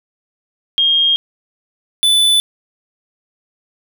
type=tone pair in turn; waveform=sine / square; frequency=3232 / 3493 Hz; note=G#7 / A7; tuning=-48 / -13 cents; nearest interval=minor second; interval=135 cents; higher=second; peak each=-10 dBFS; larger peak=neither; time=0.78-1.16 / 2.03-2.4 s; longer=first; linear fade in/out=0 ms; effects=none